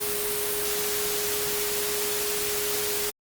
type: tone in noise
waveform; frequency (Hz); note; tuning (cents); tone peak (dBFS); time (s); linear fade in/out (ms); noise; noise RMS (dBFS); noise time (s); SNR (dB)
sine; 415.3; G#4; 0; -31; 0-3.11; 20; white; -28; 0-3.11; -6
effects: Opus 32 kbps